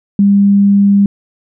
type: tone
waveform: sine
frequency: 200.3 Hz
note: G3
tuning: 38 cents sharp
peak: -5 dBFS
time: 0.19-1.06 s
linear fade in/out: 2 ms
effects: none